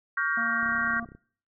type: chord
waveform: sine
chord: G half-diminished seventh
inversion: second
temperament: just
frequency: 1128.9 / 1411.2 / 1568 / 1881.6 Hz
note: Db6 / F6 / G6 / Bb6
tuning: +31 / +18 / 0 / +16 cents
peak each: -32 / -29 / -28 / -32 dBFS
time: 0.17-1 s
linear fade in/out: 5 ms
type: harmonic tone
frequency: 231.7 Hz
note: A#3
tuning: 10 cents flat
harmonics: 1 / 3 / 5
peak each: -35 / -40 / -42 dBFS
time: 0.37-1.05 s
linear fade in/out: 5 ms
type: click train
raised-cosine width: 3 ms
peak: -34 dBFS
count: 18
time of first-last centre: 0.63-1.15 s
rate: 32.7 Hz
effects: noise-tail reverb RT60 0.5 s tail -23 dB re dry